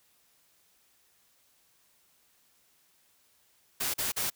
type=noise bursts; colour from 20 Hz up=white; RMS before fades=-31 dBFS; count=3; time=3.8-4.302 s; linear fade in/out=10 ms; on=140 ms; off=41 ms; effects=white hiss -67 dBFS RMS until 4.35 s